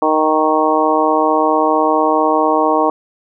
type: harmonic tone with a mistuned harmonic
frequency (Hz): 155.56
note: D#3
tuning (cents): 0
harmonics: 2 / 3 / 4 / 5 / 6 / 7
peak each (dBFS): -18 / -18 / -18 / -18 / -18 / -18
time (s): 0.02-2.9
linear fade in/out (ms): 2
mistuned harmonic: 7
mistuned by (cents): +15
effects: none